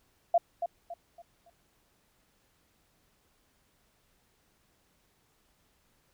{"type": "tone with echo", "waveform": "sine", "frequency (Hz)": 686, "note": "F5", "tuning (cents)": -31, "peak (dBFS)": -19, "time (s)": [0.34, 0.38], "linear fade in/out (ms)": 5, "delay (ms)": 280, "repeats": 4, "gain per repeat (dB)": -9, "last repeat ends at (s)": 1.5, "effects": ["pink hiss -70 dBFS RMS until 6.13 s"]}